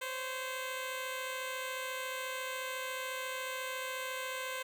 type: tone pair together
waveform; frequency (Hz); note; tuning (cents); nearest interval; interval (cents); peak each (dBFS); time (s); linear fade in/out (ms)
10% pulse; 517 / 551.1; C5 / C#5; -21 / -10; minor second; 111; -29 / -38; 0.01-4.63; 10
effects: none